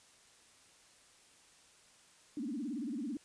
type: tone with vibrato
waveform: sine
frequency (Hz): 260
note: C4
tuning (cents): -11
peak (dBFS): -36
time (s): 2.37-3.17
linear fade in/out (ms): 2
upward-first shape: sine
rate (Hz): 18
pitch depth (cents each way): 290
effects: white hiss -63 dBFS RMS until 3.24 s + resampled to 22050 Hz